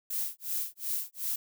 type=noise with tremolo; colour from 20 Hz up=violet; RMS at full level=-31 dBFS; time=0.1-1.36 s; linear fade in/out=5 ms; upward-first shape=sine; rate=2.7 Hz; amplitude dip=100%; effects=none